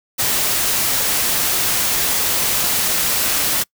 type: noise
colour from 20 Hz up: white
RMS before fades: -18 dBFS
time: 0.18-3.64 s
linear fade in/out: 20 ms
effects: noise-tail reverb RT60 0.1 s tail -25 dB re dry